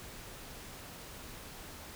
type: silence
effects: pink hiss -48 dBFS RMS until 1.95 s